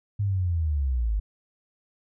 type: linear sweep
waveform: sine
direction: down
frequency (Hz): 103.83 to 49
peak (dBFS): -22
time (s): 0.19-1.2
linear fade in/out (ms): 10
effects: none